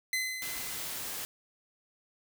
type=tone with exponential decay; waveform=sawtooth; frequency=2039 Hz; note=C7; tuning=45 cents flat; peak=-24 dBFS; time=0.13-1.19 s; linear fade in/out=2 ms; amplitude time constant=230 ms
type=noise; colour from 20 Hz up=white; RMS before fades=-38 dBFS; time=0.42-1.25 s; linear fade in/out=0 ms
effects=none